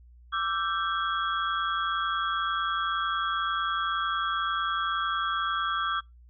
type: tone cluster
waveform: sine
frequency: 1168 / 1339 / 1566 / 3319 Hz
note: D6 / E6 / G6 / G#7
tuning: -10 / +27 / -2 / -2 cents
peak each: -30 / -30 / -33 / -35 dBFS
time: 0.32-6.01 s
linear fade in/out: 20 ms
effects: noise-tail reverb RT60 0.2 s tail -25 dB re dry + added 60 Hz sine -50 dBFS peak until 6.29 s